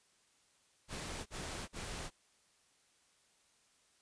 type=noise bursts; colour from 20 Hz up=pink; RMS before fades=-43 dBFS; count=3; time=0.88-2.106 s; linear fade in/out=50 ms; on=380 ms; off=43 ms; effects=white hiss -71 dBFS RMS until 4.01 s + resampled to 22050 Hz